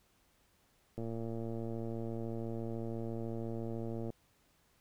click train, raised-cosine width 2 ms, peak -28 dBFS, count 357, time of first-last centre 0.98-4.103 s, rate 114 Hz, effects pink hiss -71 dBFS RMS until 4.8 s

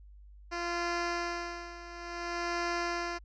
10% pulse tone with tremolo, 345.3 Hz, F4, 20 cents flat, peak -22 dBFS, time 0.51-3.19 s, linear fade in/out 20 ms, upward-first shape sine, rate 0.57 Hz, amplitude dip 80%, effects added 50 Hz sine -50 dBFS peak until 3.24 s + resampled to 16000 Hz

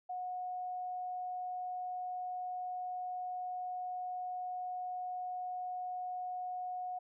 sine tone, 729 Hz, F#5, 26 cents flat, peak -37 dBFS, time 0.09-6.99 s, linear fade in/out 10 ms, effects none

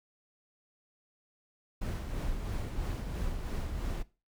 brown noise with tremolo, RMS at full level -33 dBFS, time 1.81-4.03 s, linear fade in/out 10 ms, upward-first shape sine, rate 3 Hz, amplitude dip 40%, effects noise-tail reverb RT60 0.3 s tail -19 dB re dry

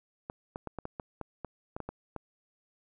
clicks, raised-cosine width 1 ms, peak -23 dBFS, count 12, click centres 0.299 / 0.559 / 0.673 / 0.787 / 0.854 / 0.998 / 1.213 / 1.447 / 1.765 / 1.803 / 1.89 / 2.163 s, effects none

